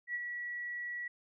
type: tone with ADSR envelope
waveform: sine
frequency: 1935 Hz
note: B6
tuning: 36 cents flat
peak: -32 dBFS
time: 0.07-1.08 s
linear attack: 75 ms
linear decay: 35 ms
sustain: -5 dB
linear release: 6 ms
effects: none